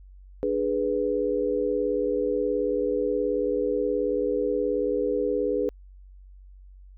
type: chord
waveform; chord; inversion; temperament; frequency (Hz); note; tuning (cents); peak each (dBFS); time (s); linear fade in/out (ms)
sine; G# diminished; second; equal; 293.7 / 415.3 / 493.9; D4 / G#4 / B4; 0 / 0 / 0; -30 / -26 / -26; 0.43-5.69; 0
effects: added 47 Hz sine -45 dBFS peak until 6.97 s